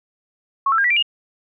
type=tone with pitch steps; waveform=sine; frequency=1100 / 1331 / 1610.5 / 1948.7 / 2358 / 2853 Hz; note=C#6 / E6 / G6 / B6 / D7 / F7; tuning=-14 / +16 / +46 / -24 / +6 / +36 cents; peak=-14 dBFS; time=0.66-1.026 s; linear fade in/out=5 ms; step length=61 ms; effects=none